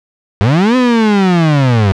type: linear two-way sweep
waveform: 35% pulse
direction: up then down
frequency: 92.5 to 258.4 to 92.5 Hz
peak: -6 dBFS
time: 0.41-1.92 s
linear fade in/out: 0 ms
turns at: 0.76 s
effects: low-pass 4000 Hz 12 dB/octave